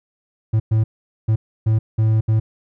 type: tone bursts at uneven times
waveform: triangle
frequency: 110 Hz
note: A2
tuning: in tune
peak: -11 dBFS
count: 6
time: 0.53-0.6 / 0.71-0.84 / 1.28-1.36 / 1.66-1.79 / 1.98-2.21 / 2.28-2.4 s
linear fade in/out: 10 ms
effects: none